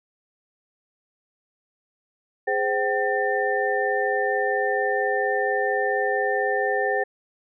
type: tone cluster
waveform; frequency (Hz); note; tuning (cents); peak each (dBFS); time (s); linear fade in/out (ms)
sine; 413.7 / 518 / 767 / 1797; G#4 / C5 / G5 / A6; -7 / -17 / -38 / +36; -26; 2.47-7.04; 10
effects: none